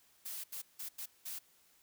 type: noise bursts at uneven times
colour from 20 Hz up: blue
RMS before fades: -43 dBFS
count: 5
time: 0.25-0.44 / 0.52-0.62 / 0.79-0.89 / 0.98-1.06 / 1.25-1.39 s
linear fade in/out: 10 ms
effects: white hiss -68 dBFS RMS until 1.82 s